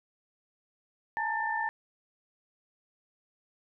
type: tone cluster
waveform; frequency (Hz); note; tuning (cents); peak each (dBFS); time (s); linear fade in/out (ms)
sine; 854 / 913 / 1783; G#5 / A#5 / A6; +48 / -36 / +22; -34 / -33 / -32; 1.17-1.69; 0
effects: none